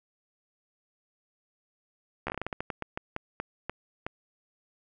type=slowing click train; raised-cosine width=0.5 ms; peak=-17 dBFS; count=17; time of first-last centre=2.27-4.065 s; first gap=13 ms; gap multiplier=1.25; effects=none